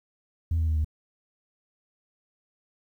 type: tone with pitch steps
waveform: sine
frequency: 82.41 / 80.53 / 78.69 / 76.89 Hz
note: E2 / E2 / D#2 / D#2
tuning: 0 / -40 / +20 / -20 cents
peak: -20 dBFS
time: 0.51-0.846 s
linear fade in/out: 5 ms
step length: 84 ms
effects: tanh soft clip ceiling -20 dBFS + 10-bit